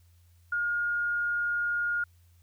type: tone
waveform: sine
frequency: 1424 Hz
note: F6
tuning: 33 cents sharp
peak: -26 dBFS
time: 0.52-2.04 s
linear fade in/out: 5 ms
effects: added 86 Hz sine -57 dBFS peak until 2.42 s + white hiss -70 dBFS RMS until 2.42 s